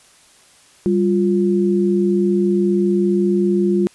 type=tone pair together; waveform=sine; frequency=196.4 / 351.3 Hz; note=G3 / F4; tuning=+4 / +10 cents; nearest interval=minor seventh; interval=1006 cents; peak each=-16 dBFS; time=0.86-3.87 s; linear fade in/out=0 ms; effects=white hiss -50 dBFS RMS until 3.94 s + resampled to 24000 Hz